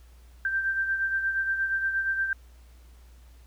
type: beating tone pair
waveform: sine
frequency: 1569 / 1577.5 Hz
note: G6 / G6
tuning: +1 / +10 cents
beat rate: 8.5 Hz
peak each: -25 / -34 dBFS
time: 0.45-2.33 s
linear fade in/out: 2 ms
effects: added 60 Hz sine -49 dBFS peak until 3.46 s + pink hiss -62 dBFS RMS until 3.46 s